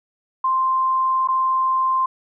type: tone with dropouts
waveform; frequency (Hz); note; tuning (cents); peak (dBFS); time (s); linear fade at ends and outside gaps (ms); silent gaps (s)
sine; 1046.5; C6; 0; -16; 0.44-2.06; 5; 1.275-1.285
effects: none